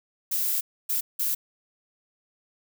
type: noise bursts at uneven times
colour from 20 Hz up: violet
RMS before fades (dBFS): -26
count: 3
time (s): 0.31-0.61 / 0.89-1.01 / 1.19-1.35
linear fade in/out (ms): 10
effects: none